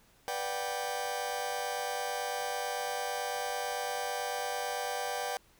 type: chord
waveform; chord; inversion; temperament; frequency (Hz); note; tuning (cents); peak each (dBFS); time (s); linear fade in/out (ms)
sawtooth; G major seventh; first; just; 490 / 588 / 735 / 784; B4 / D5 / F#5 / G5; -14 / +2 / -12 / 0; -35 / -36 / -36 / -32; 0.28-5.37; 0
effects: pink hiss -64 dBFS RMS until 5.59 s